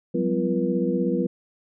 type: tone cluster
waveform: sine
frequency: 180.7 / 196.7 / 253.9 / 342 / 481.9 Hz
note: F#3 / G3 / B3 / F4 / B4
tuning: -41 / +6 / +48 / -36 / -43 cents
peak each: -27 dBFS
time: 0.14-1.27 s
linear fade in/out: 10 ms
effects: none